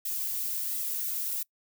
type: noise with flanger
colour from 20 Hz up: violet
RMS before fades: -32 dBFS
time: 0.05-1.43 s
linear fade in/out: 5 ms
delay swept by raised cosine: 1.5 to 2.8 ms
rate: 1.4 Hz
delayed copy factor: +0.55
effects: noise-tail reverb RT60 0.1 s tail -24 dB re dry